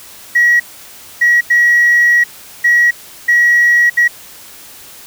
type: tone bursts at uneven times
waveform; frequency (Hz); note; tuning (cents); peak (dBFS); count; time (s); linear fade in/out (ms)
sine; 1914; A#6; +45; -5; 6; 0.35-0.6 / 1.21-1.41 / 1.5-2.24 / 2.64-2.91 / 3.28-3.9 / 3.97-4.08; 10
effects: tanh soft clip ceiling -3 dBFS + white hiss -36 dBFS RMS until 5.06 s